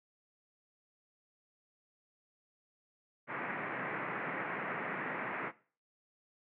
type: band-pass noise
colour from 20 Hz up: white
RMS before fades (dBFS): -39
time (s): 3.27-5.52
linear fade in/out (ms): 50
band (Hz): 130 to 2200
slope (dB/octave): 48
effects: noise-tail reverb RT60 0.4 s tail -18 dB re dry